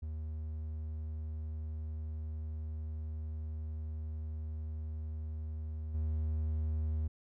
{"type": "tone with level steps", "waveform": "triangle", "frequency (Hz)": 77.78, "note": "D#2", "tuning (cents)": 0, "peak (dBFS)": [-35, -29], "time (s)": [0.02, 7.08], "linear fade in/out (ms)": 10, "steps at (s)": 5.94, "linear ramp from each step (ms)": 10, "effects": []}